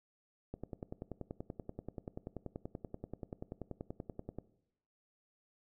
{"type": "click train", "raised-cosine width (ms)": 2, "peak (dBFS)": -28, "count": 41, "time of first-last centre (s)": [0.54, 4.386], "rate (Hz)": 10.4, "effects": ["noise-tail reverb RT60 0.8 s tail -19 dB re dry"]}